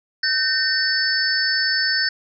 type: tone cluster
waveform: sine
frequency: 1539 / 1822 / 4512 / 5210 Hz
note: G6 / A#6 / C#8 / E8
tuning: -32 / -40 / +30 / -21 cents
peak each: -23 dBFS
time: 0.23-2.09 s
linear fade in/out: 5 ms
effects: none